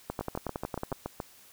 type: two click trains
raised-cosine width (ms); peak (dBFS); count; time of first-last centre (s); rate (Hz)
1; -18 / -19; 10 / 8; 0.1-0.926 / 0.21-1.202; 10.9 / 7.06
effects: white hiss -56 dBFS RMS until 1.52 s